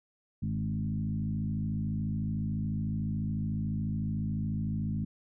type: tone with frequency modulation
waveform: sine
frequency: 153.3 Hz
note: D#3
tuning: 25 cents flat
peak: -29 dBFS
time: 0.42-5.05 s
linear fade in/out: 10 ms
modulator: 53.9 Hz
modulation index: 1.5
effects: none